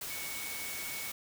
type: tone in noise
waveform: sine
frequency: 2228 Hz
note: C#7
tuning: 8 cents sharp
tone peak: -43 dBFS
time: 0.1-1.11 s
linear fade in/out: 5 ms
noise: white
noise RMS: -40 dBFS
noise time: 0.01-1.12 s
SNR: -6 dB
effects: none